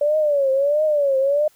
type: tone with vibrato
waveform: sine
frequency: 574 Hz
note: D5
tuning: 40 cents flat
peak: -15 dBFS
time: 0.01-1.48 s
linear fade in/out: 5 ms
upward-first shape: triangle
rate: 1.5 Hz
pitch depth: 150 cents each way
effects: white hiss -57 dBFS RMS until 1.55 s